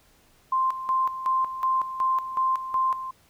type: tone with tremolo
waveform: sine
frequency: 1046.5 Hz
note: C6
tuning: in tune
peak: -20 dBFS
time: 0.52-3.11 s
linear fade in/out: 5 ms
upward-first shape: square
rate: 2.7 Hz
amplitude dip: 70%
effects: pink hiss -60 dBFS RMS until 3.29 s